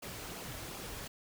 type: noise with flanger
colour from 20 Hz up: pink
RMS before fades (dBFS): -44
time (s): 0.02-1.08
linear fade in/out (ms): 10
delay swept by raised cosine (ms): 0.51 to 5.81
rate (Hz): 2.7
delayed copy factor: -0.55
effects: none